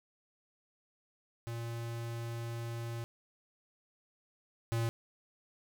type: tone pair in turn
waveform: square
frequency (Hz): 116.6 / 115.46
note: A#2 / A#2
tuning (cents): +1 / -16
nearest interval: unison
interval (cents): 17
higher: first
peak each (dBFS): -38 / -31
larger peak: second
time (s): 1.47-3.04 / 4.72-4.89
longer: first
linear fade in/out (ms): 0
effects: none